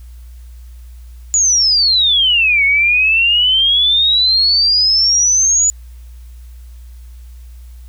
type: exponential two-way sweep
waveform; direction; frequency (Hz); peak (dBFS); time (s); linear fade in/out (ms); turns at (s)
sine; down then up; 6960 to 2196 to 6960; -9; 1.34-5.7; 0; 2.64
effects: added 60 Hz sine -32 dBFS peak until 7.88 s + white hiss -53 dBFS RMS until 7.88 s